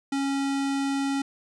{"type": "tone", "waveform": "square", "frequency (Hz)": 275.6, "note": "C#4", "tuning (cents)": -10, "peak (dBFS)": -25, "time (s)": [0.12, 1.22], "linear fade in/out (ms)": 5, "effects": ["resampled to 22050 Hz"]}